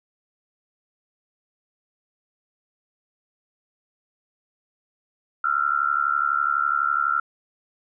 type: tone with amplitude modulation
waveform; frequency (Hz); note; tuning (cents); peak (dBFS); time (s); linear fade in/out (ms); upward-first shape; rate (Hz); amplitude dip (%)
sine; 1362; F6; -44; -15; 5.44-7.2; 5; sine; 72; 100
effects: none